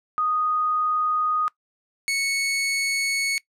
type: tone pair in turn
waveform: sine / sawtooth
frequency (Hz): 1241 / 2211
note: D#6 / C#7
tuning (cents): -5 / -5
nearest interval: minor seventh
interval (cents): 1000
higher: second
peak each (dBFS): -20 / -18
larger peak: second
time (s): 0.18-1.48 / 2.08-3.38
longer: neither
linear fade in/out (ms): 0
effects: noise-tail reverb RT60 0.1 s tail -21 dB re dry + low-pass 11000 Hz 12 dB/octave